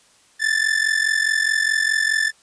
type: ring-modulated tone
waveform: 45% pulse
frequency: 1760 Hz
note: A6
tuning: in tune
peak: -14 dBFS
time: 0.39-2.32 s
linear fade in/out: 50 ms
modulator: 22.4 Hz
effects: white hiss -55 dBFS RMS until 2.42 s + resampled to 22050 Hz